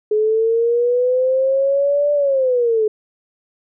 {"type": "linear two-way sweep", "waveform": "sine", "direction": "up then down", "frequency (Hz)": [422.7, 587, 422.7], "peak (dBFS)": -13, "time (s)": [0.11, 2.88], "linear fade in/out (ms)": 5, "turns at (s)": 2.13, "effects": []}